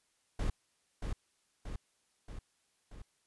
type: noise with echo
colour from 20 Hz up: brown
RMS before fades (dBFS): -32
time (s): 0.39-0.5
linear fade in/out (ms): 5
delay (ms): 630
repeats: 4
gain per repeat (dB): -4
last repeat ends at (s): 3.02
effects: white hiss -75 dBFS RMS until 3.26 s + resampled to 24000 Hz